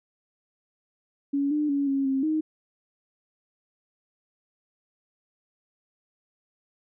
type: tone with pitch steps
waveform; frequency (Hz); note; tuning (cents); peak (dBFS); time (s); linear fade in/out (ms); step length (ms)
sine; 281 / 299.3 / 281.6 / 273.9 / 268.1 / 311.7; C#4 / D4 / C#4 / C#4 / C4 / D#4; +24 / +33 / +27 / -21 / +42 / +3; -22; 1.33-2.41; 10; 180
effects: none